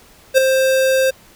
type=tone with ADSR envelope; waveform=square; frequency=527 Hz; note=C5; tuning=12 cents sharp; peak=-6 dBFS; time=0.34-1.11 s; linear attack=38 ms; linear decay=7 ms; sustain=-7 dB; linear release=14 ms; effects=pink hiss -47 dBFS RMS until 1.35 s